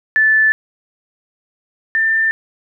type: tone pair in turn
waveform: sine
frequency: 1751 / 1787.8 Hz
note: A6 / A6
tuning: -9 / +27 cents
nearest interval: unison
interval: 36 cents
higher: second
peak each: -9 / -12 dBFS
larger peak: first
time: 0.16-0.52 / 1.95-2.31 s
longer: neither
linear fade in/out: 0 ms
effects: none